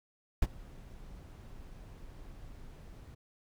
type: noise with ADSR envelope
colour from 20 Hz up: brown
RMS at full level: -25 dBFS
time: 0.42-3.15 s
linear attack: 5 ms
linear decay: 37 ms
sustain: -24 dB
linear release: 11 ms
effects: none